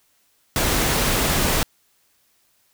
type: noise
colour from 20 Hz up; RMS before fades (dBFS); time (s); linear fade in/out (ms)
pink; -20; 0.56-1.63; 0
effects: white hiss -63 dBFS RMS until 2.73 s